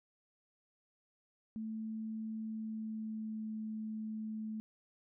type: tone with pitch glide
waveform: sine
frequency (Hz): 220 to 217.6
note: A3 to A3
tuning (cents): 0 to -19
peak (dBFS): -38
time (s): 1.56-4.6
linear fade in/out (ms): 0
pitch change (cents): -19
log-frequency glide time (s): 2.41-3.52
effects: none